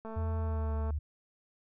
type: click train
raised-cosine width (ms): 1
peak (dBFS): -30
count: 191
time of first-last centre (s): 0.05-0.906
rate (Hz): 222
type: tone with pitch glide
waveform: sine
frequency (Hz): 83.4 to 74.73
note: E2 to D2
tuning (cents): +21 to +31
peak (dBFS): -30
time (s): 0.16-0.99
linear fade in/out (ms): 10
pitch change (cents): -190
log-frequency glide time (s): 0.39-0.73
effects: none